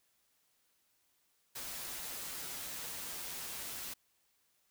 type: noise with comb filter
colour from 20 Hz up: white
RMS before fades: -43 dBFS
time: 1.55-3.94 s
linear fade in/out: 10 ms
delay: 9.7 ms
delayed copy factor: -0.5
effects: white hiss -75 dBFS RMS until 4.7 s